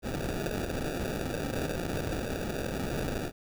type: noise with sample-and-hold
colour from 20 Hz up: white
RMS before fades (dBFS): -33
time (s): 0.02-3.32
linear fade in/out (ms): 50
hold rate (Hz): 1050
effects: none